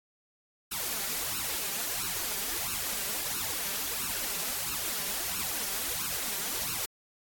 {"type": "noise with flanger", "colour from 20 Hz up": "white", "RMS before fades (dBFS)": -33, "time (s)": [0.71, 6.86], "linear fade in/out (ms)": 10, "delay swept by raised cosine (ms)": [0.73, 5.13], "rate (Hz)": 1.5, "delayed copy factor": 0.9, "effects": ["AAC 64 kbps"]}